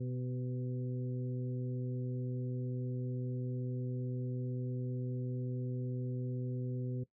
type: harmonic tone with a mistuned harmonic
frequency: 125.4 Hz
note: B2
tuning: 27 cents sharp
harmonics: 1 / 2 / 3 / 4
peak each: -36 / -43 / -46 / -50 dBFS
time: 0-7.04 s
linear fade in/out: 10 ms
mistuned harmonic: 3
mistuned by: +20 cents
effects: noise-tail reverb RT60 0.1 s tail -17 dB re dry